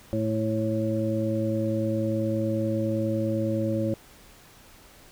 harmonic tone, 109.9 Hz, A2, 2 cents flat, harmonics 1 / 2 / 3 / 5, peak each -29 / -29 / -29 / -29 dBFS, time 0.13-3.94 s, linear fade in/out 0 ms, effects pink hiss -52 dBFS RMS until 5.11 s

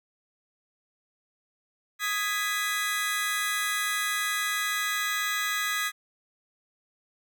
sawtooth chord, G# minor, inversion second, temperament just, 1245.9 / 1661.2 / 1993.5 Hz, D#6 / G#6 / B6, +2 / 0 / +16 cents, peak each -28 / -27 / -27 dBFS, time 1.99-5.92 s, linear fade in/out 50 ms, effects none

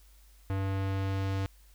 square tone with low-pass filter sweep, 96.9 Hz, G2, 20 cents flat, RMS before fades -31 dBFS, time 0.5-1.46 s, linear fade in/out 0 ms, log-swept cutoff 2200 to 5600 Hz, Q 0.71, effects added 50 Hz sine -55 dBFS peak until 1.74 s + white hiss -64 dBFS RMS until 1.74 s

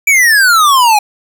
square exponential sweep, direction down, 2349 to 814 Hz, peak -6 dBFS, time 0.07-0.99 s, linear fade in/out 5 ms, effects none

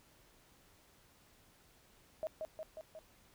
sine tone with echo, 631 Hz, D#5, 24 cents sharp, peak -35 dBFS, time 2.23-2.27 s, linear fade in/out 0 ms, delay 180 ms, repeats 4, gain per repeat -3 dB, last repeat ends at 2.99 s, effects pink hiss -66 dBFS RMS until 3.34 s

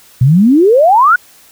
sine exponential sweep, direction up, 118.3 to 1500 Hz, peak -4 dBFS, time 0.21-1.16 s, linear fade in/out 5 ms, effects white hiss -43 dBFS RMS until 1.51 s

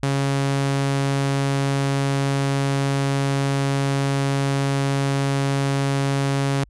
sawtooth tone, 138.2 Hz, C#3, 5 cents flat, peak -15 dBFS, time 0.03-6.64 s, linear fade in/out 2 ms, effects added 50 Hz sine -48 dBFS peak until 6.69 s + resampled to 24000 Hz

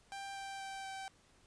sawtooth tone with pitch steps, 789 / 784 / 779 / 774.1 Hz, G5 / G5 / G5 / G5, +11 / 0 / -11 / -22 cents, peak -39 dBFS, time 0.12-1.08 s, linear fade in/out 0 ms, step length 240 ms, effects pink hiss -67 dBFS RMS until 1.46 s + resampled to 22050 Hz

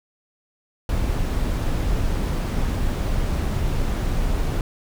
brown noise, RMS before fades -22 dBFS, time 0.89-4.61 s, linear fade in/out 2 ms, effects none

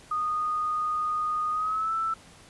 sine tone with pitch glide, 1235 to 1323.6 Hz, D#6 to E6, -13 to +7 cents, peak -25 dBFS, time 0.11-2.14 s, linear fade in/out 5 ms, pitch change +120 cents, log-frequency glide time 1.51-1.93 s, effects pink hiss -52 dBFS RMS until 2.49 s + resampled to 24000 Hz

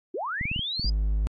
sine linear sweep, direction up, 304.9 to 4978 Hz, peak -28 dBFS, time 0.14-0.9 s, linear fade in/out 5 ms
clicks, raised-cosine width 5 ms, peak -20 dBFS, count 7, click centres 0.412 / 0.455 / 0.515 / 0.562 / 0.593 / 0.796 / 0.846 s
triangle tone, 51.91 Hz, G#1, in tune, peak -20 dBFS, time 0.85-1.27 s, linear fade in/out 0 ms
effects AAC 32 kbps

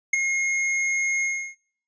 square tone with ADSR envelope, 2149 Hz, C7, 46 cents sharp, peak -15 dBFS, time 0.13-1.55 s, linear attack 6 ms, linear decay 14 ms, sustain -8 dB, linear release 320 ms, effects noise-tail reverb RT60 0.5 s tail -17 dB re dry + resampled to 16000 Hz

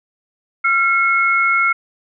sine tone pair together, 1371.4 / 2177 Hz, F6 / C#7, -32 / -32 cents, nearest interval minor sixth, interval 800 cents, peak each -15 dBFS, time 0.64-1.73 s, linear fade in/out 10 ms, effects none

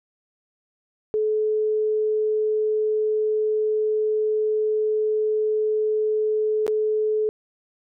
sine tone with dropouts, 430 Hz, A4, 40 cents flat, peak -19 dBFS, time 1.14-7.29 s, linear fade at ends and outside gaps 0 ms, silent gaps 6.666-6.679 s, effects none

